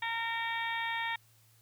harmonic tone with a mistuned harmonic, 459.1 Hz, A#4, 26 cents flat, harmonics 2 / 3 / 4 / 5 / 6 / 7 / 8, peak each -36 / -47 / -36 / -39 / -49 / -45 / -44 dBFS, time 0.02-1.16 s, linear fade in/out 5 ms, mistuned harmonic 7, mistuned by +18 cents, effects added 112 Hz sine -64 dBFS peak until 1.61 s + white hiss -66 dBFS RMS until 1.61 s

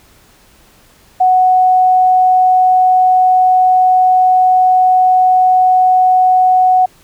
sine tone, 740 Hz, F#5, in tune, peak -6 dBFS, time 1.2-6.86 s, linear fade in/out 10 ms, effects pink hiss -47 dBFS RMS until 7.03 s

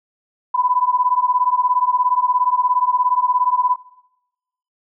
sine beating tone pair, 989 / 1006 Hz, B5 / B5, +2 / +32 cents, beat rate 17 Hz, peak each -17 dBFS, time 0.54-3.76 s, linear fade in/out 10 ms, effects noise-tail reverb RT60 1.0 s tail -24 dB re dry

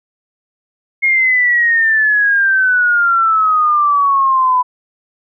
sine exponential sweep, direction down, 2155 to 994 Hz, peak -9 dBFS, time 1.02-4.63 s, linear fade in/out 20 ms, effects none

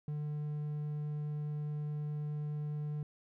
triangle tone, 149.2 Hz, D3, 28 cents sharp, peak -33 dBFS, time 0.08-3.03 s, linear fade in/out 2 ms, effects none

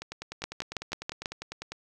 two click trains, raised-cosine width 0.2 ms, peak -13 / -20 dBFS, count 6 / 18, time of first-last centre 0.44-1.258 / 0.02-1.72 s, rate 6.11 / 10 Hz, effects none

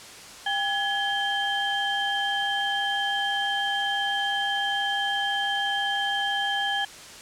sine tone cluster, 799 / 1691 / 3147 Hz, G5 / G#6 / G7, +33 / +31 / +6 cents, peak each -28 dBFS, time 0.46-6.85 s, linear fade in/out 5 ms, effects white hiss -43 dBFS RMS until 7.21 s + low-pass 8000 Hz 12 dB/octave

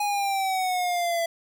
square exponential sweep, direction down, 830.6 to 668 Hz, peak -24 dBFS, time 0-1.26 s, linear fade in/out 5 ms, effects 11-bit

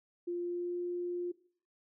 sine tone with pitch glide, 349.2 to 352.4 Hz, F4 to F4, 0 to +16 cents, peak -33 dBFS, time 0.27-1.32 s, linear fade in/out 10 ms, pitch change +16 cents, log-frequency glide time 0.39-0.78 s, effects noise-tail reverb RT60 0.5 s tail -18 dB re dry

